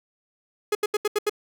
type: tone bursts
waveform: 45% pulse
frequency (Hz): 419.3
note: G#4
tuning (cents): +17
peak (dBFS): -20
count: 6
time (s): 0.72-1.296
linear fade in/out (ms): 5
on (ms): 31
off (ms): 78
effects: none